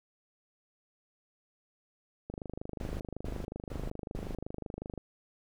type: click train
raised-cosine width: 2 ms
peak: -25 dBFS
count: 69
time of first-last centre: 2.3-4.977 s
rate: 25.4 Hz
type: noise bursts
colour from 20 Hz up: brown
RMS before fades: -39 dBFS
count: 4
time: 2.8-4.35 s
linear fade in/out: 2 ms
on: 200 ms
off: 250 ms
effects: none